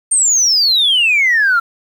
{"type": "exponential sweep", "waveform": "sine", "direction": "down", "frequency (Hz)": [8870, 1345], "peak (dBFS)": -8, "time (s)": [0.11, 1.6], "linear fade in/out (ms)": 10, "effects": ["tanh soft clip ceiling -6 dBFS", "7-bit"]}